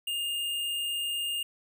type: tone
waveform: square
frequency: 2824 Hz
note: F7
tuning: 19 cents sharp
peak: -30 dBFS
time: 0.07-1.43 s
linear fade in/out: 5 ms
effects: 12-bit